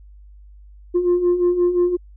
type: beating tone pair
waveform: sine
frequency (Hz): 349.2 / 354.9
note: F4 / F4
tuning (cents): 0 / +28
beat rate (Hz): 5.7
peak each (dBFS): -20 / -14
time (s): 0.94-1.97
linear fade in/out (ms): 20
effects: tanh soft clip ceiling -11 dBFS + added 50 Hz sine -41 dBFS peak until 2.16 s